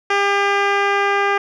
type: tone with low-pass filter sweep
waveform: 10% pulse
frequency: 401 Hz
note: G4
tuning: 39 cents sharp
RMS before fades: -17 dBFS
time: 0.1-1.38 s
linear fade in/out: 5 ms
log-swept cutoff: 3600 to 2200 Hz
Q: 0.84
effects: none